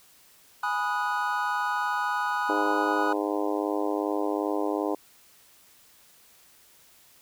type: chord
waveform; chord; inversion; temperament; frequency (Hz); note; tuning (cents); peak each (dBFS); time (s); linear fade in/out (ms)
triangle; G# minor seventh; none; equal with one note detuned; 830.6 / 987.8 / 1244.5 / 1468.1; G#5 / B5 / D#6 / F#6; 0 / 0 / 0 / -14; -29; 0.63-3.13; 5
type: harmonic tone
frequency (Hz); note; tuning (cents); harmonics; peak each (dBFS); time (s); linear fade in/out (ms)
102.6; G#2; -21; 3 / 4 / 5 / 6 / 7 / 8 / 9 / 10; -29 / -31 / -33 / -35 / -36 / -37 / -38 / -39; 2.49-4.95; 5
effects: white hiss -57 dBFS RMS until 7.21 s